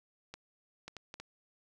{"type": "clicks", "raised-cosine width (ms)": 0.2, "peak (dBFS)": -27, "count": 5, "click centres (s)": [0.34, 0.88, 0.967, 1.141, 1.2], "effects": []}